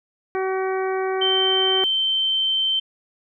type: harmonic tone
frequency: 379.1 Hz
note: F#4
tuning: 42 cents sharp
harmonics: 1 / 2 / 3 / 4 / 5 / 6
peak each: -22 / -28 / -32 / -34 / -36 / -38 dBFS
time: 0.35-1.84 s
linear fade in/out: 0 ms
type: tone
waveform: sine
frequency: 3106 Hz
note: G7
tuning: 17 cents flat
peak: -18 dBFS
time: 1.21-2.8 s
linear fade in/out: 10 ms
effects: none